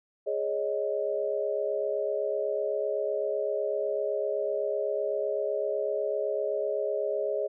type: chord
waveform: sine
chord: Ab suspended fourth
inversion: none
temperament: equal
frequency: 415.3 / 554.4 / 622.3 Hz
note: Ab4 / Db5 / Eb5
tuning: 0 / 0 / 0 cents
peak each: -31 dBFS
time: 0.26-7.48 s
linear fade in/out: 20 ms
effects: none